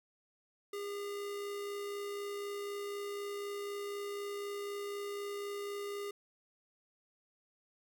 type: tone with amplitude modulation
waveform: square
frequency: 405.5 Hz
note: G#4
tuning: 41 cents flat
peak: -38 dBFS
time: 0.73-6.11 s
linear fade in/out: 5 ms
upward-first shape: sine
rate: 64 Hz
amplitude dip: 25%
effects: 12-bit